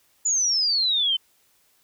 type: exponential sweep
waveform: sine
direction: down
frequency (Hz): 7040 to 3029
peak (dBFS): -19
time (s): 0.25-1.17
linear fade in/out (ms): 10
effects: white hiss -63 dBFS RMS until 1.83 s